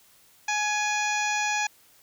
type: harmonic tone with a mistuned harmonic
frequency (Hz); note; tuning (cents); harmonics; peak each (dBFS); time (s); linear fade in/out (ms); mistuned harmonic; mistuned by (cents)
840; G#5; +19; 1 / 2 / 3 / 4 / 5 / 6 / 7 / 8; -28 / -30 / -29 / -39 / -40 / -41 / -36 / -36; 0.48-1.67; 5; 3; -34
effects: white hiss -58 dBFS RMS until 2.02 s